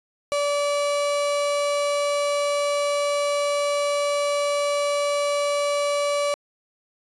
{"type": "tone", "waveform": "35% pulse", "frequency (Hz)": 577, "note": "D5", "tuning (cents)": -31, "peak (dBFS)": -19, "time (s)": [0.32, 6.34], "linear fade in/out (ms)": 0, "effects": ["resampled to 24000 Hz"]}